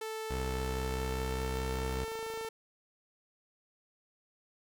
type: tone with pitch glide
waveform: sawtooth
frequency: 440 to 447.4 Hz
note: A4 to A4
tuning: 0 to +29 cents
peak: -33 dBFS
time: 0.01-2.49 s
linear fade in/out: 5 ms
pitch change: +29 cents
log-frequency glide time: 0.53-1.65 s
type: tone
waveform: sawtooth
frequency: 64.9 Hz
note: C2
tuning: 13 cents flat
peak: -30 dBFS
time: 0.3-2.05 s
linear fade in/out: 10 ms
type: click train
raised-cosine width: 1 ms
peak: -34 dBFS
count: 20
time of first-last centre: 1.75-2.449 s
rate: 27.2 Hz
effects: none